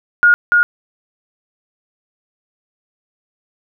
sine tone with echo, 1431 Hz, F6, 42 cents sharp, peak -6 dBFS, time 0.23-0.34 s, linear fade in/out 0 ms, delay 290 ms, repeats 1, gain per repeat -2 dB, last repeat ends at 0.63 s, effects none

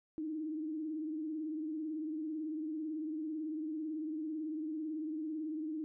sine tone with vibrato, 311.1 Hz, D#4, in tune, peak -36 dBFS, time 0.18-5.84 s, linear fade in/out 0 ms, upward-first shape triangle, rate 18 Hz, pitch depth 80 cents each way, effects none

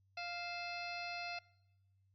harmonic tone with a mistuned harmonic, 698.5 Hz, F5, in tune, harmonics 1 / 2 / 3 / 4 / 5 / 6 / 7 / 8, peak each -45 / -50 / -50 / -46 / -59 / -50 / -54 / -61 dBFS, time 0.17-1.39 s, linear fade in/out 5 ms, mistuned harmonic 4, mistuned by -110 cents, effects noise-tail reverb RT60 1.0 s tail -23 dB re dry + added 96 Hz sine -70 dBFS peak until 2.14 s

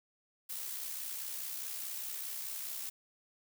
blue noise with amplitude modulation, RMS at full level -39 dBFS, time 0.49-2.9 s, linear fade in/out 10 ms, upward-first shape sine, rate 64.8 Hz, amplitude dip 40%, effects none

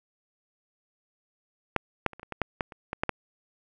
clicks, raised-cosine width 0.5 ms, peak -8 / -8 / -28 / -29 / -26 / -19 / -10 / -12 / -28 / -16 / -10 / -10 dBFS, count 12, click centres 1.763 / 2.063 / 2.133 / 2.196 / 2.231 / 2.323 / 2.417 / 2.608 / 2.722 / 2.931 / 3.035 / 3.093 s, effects none

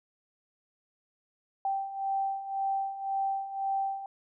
sine beating tone pair, 780 / 781.9 Hz, G5 / G5, -9 / -5 cents, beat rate 1.9 Hz, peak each -35 / -30 dBFS, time 1.65-4.06 s, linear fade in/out 2 ms, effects none

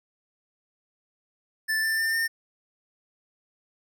square tone with pitch steps, 1760 / 1778.4 / 1797 / 1815.8 Hz, A6 / A6 / A6 / A#6, 0 / +18 / +36 / -46 cents, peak -24 dBFS, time 1.68-2.28 s, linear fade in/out 20 ms, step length 150 ms, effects none

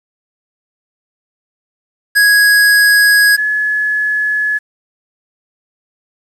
square / sine tone pair in turn, 1661.2 / 1704 Hz, G#6 / G#6, 0 / +44 cents, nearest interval unison, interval 44 cents, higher second, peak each -7 / -12 dBFS, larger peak first, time 2.15-3.37 / 3.37-4.59 s, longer neither, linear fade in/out 20 ms, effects resampled to 32000 Hz + 7-bit

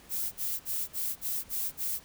violet noise bursts, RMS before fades -32 dBFS, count 7, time 0.09-2 s, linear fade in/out 50 ms, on 230 ms, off 50 ms, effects pink hiss -55 dBFS RMS until 2.04 s

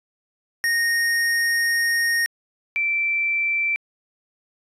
square / sine tone pair in turn, 1856 / 2338 Hz, A#6 / D7, -8 / -8 cents, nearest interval major third, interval 400 cents, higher second, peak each -19 dBFS, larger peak neither, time 0.64-2.26 / 2.76-3.76 s, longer first, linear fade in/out 0 ms, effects resampled to 32000 Hz

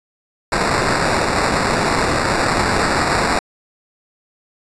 white noise with sample-and-hold, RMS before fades -17 dBFS, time 0.52-3.39 s, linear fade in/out 2 ms, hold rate 3150 Hz, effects resampled to 22050 Hz

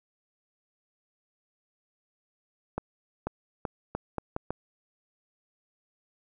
accelerating click train, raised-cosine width 1 ms, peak -16 dBFS, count 7, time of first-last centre 2.78-4.506 s, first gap 490 ms, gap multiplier 0.78, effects none

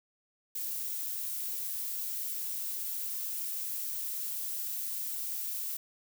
violet noise, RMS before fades -36 dBFS, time 0.55-5.77 s, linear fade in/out 5 ms, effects none

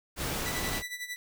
pink noise, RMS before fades -33 dBFS, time 0.16-0.83 s, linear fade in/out 50 ms
sawtooth tone with tremolo, 1974 Hz, B6, 1 cent flat, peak -30 dBFS, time 0.46-1.16 s, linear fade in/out 0 ms, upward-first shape sine, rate 11 Hz, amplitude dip 75%
effects none

